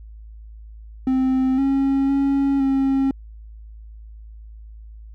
triangle tone with pitch steps, 260.9 / 272.6 / 276.2 / 270.1 Hz, C4 / C#4 / C#4 / C#4, -5 / -29 / -6 / -45 cents, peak -14 dBFS, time 1.07-3.11 s, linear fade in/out 2 ms, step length 510 ms, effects added 54 Hz sine -37 dBFS peak until 5.14 s

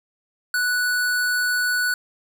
square tone, 1479 Hz, F#6, 1 cent flat, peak -20 dBFS, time 0.54-1.94 s, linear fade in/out 2 ms, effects none

